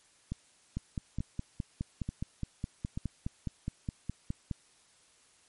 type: two click trains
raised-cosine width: 5 ms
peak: -21 / -22 dBFS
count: 19 / 4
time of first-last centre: 0.77-4.512 / 0.32-2.975 s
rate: 4.81 / 1.13 Hz
effects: white hiss -64 dBFS RMS until 5.48 s + MP3 48 kbps